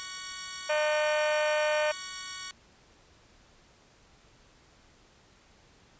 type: chord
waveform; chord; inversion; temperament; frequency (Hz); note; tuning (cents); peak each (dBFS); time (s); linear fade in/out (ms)
10% pulse; F# major; second; equal with one note detuned; 1120.3 / 1480 / 1864.7; C#6 / F#6 / A#6; +18 / 0 / 0; -33 / -34 / -35; 0-2.51; 0
type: harmonic tone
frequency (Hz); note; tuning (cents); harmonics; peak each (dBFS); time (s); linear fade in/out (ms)
303.1; D#4; -45; 2 / 3 / 4 / 5 / 6 / 7 / 8 / 9 / 10; -26 / -35 / -39 / -36 / -36 / -44 / -37 / -45 / -41; 0.69-1.92; 10
effects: pink hiss -60 dBFS RMS until 5.99 s + resampled to 16000 Hz